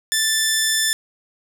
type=tone; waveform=10% pulse; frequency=1762 Hz; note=A6; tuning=2 cents sharp; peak=-8 dBFS; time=0.12-0.93 s; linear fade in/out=0 ms; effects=none